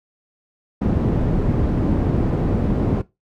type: low-pass noise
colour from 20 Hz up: white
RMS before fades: -19 dBFS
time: 0.81-3.02 s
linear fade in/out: 10 ms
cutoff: 240 Hz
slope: 12 dB/octave
effects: noise-tail reverb RT60 0.2 s tail -18 dB re dry